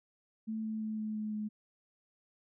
sine tone with pitch steps, 220 / 218.5 / 217 / 215.5 / 214 / 212.5 Hz, A3 / A3 / A3 / A3 / A3 / G#3, 0 / -12 / -24 / -36 / -48 / +40 cents, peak -34 dBFS, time 0.47-1.49 s, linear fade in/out 20 ms, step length 170 ms, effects none

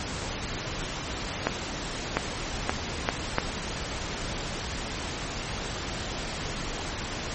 accelerating click train, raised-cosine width 0.5 ms, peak -6 dBFS, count 5, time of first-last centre 1.47-3.384 s, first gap 700 ms, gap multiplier 0.75, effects pink hiss -33 dBFS RMS until 7.34 s + MP3 32 kbps

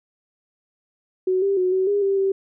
sine tone with pitch steps, 372 / 394.8 / 366.9 / 376.7 / 406.2 / 392.6 / 388.1 Hz, F#4 / G4 / F#4 / F#4 / G#4 / G4 / G4, +9 / +12 / -15 / +31 / -38 / +3 / -17 cents, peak -17 dBFS, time 1.27-2.32 s, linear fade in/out 5 ms, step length 150 ms, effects none

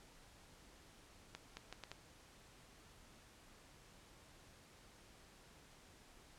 accelerating click train, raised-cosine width 0.2 ms, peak -30 dBFS, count 5, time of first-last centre 1.35-1.916 s, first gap 220 ms, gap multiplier 0.71, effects pink hiss -63 dBFS RMS until 6.38 s + low-pass 10000 Hz 12 dB/octave

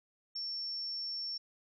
sine tone, 5440 Hz, F8, 46 cents flat, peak -36 dBFS, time 0.35-1.38 s, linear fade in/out 10 ms, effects none

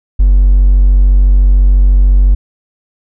triangle tone with hard clipping, 46.98 Hz, F#1, 27 cents sharp, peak -4 dBFS, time 0.19-2.35 s, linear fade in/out 10 ms, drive 4 dB, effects none

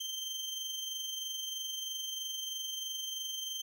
30% pulse tone with amplitude modulation, 3136 Hz, G7, in tune, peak -32 dBFS, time 0-3.62 s, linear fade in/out 10 ms, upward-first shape sine, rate 23.1 Hz, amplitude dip 40%, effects none

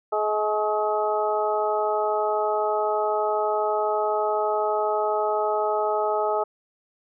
harmonic tone with a mistuned harmonic, 212 Hz, G#3, 36 cents sharp, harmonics 2 / 3 / 4 / 5 / 6, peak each -26 / -26 / -26 / -38 / -29 dBFS, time 0.12-6.44 s, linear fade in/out 10 ms, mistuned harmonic 5, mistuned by +63 cents, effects none

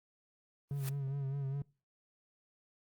white noise with exponential growth, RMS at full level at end -40 dBFS, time 0.69-0.89 s, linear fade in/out 2 ms, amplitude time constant 43 ms
triangle tone with vibrato, 137.9 Hz, C#3, 9 cents flat, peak -32 dBFS, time 0.71-1.62 s, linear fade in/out 2 ms, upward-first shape sine, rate 4.9 Hz, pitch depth 51 cents each way
effects noise-tail reverb RT60 0.4 s tail -26 dB re dry + Opus 32 kbps

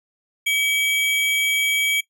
square tone pair together, 2281 / 3237 Hz, C#7 / G#7, +49 / -45 cents, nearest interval tritone, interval 606 cents, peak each -20 / -24 dBFS, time 0.46-2.01 s, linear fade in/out 10 ms, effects noise-tail reverb RT60 0.1 s tail -19 dB re dry

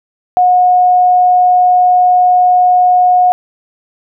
sine tone, 725 Hz, F#5, 35 cents flat, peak -5 dBFS, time 0.37-3.32 s, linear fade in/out 0 ms, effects none

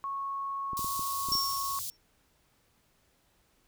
sine tone, 1101 Hz, C#6, 12 cents flat, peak -32 dBFS, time 0.04-1.79 s, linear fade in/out 0 ms
clicks, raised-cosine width 3 ms, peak -30 dBFS, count 7, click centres 0.733 / 0.793 / 0.845 / 0.994 / 1.287 / 1.319 / 1.353 s
white band-stop noise, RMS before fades -37 dBFS, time 0.77-1.9 s, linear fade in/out 0 ms, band 140 to 3900 Hz, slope 24 dB/octave
sine tone with exponential decay, 5480 Hz, F8, 34 cents flat, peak -24 dBFS, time 1.32-1.97 s, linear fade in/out 2 ms, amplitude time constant 140 ms
effects pink hiss -69 dBFS RMS until 3.67 s

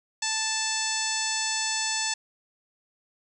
harmonic tone, 880 Hz, A5, in tune, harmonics 1 / 2 / 3 / 4 / 5 / 6 / 7 / 8 / 9, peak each -35 / -34 / -35 / -36 / -34 / -34 / -34 / -36 / -33 dBFS, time 0.22-2.14 s, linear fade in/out 5 ms, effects 10-bit

